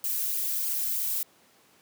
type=noise with flanger; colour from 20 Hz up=violet; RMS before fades=-29 dBFS; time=0.04-1.23 s; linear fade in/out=2 ms; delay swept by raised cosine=0.51 to 3.11 ms; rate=3.2 Hz; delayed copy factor=-0.7; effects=pink hiss -60 dBFS RMS until 1.81 s + high-pass 200 Hz 12 dB/octave